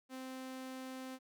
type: tone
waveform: sawtooth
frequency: 260.2 Hz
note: C4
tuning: 9 cents flat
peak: -40 dBFS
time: 0.09-1.19 s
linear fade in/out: 50 ms
effects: none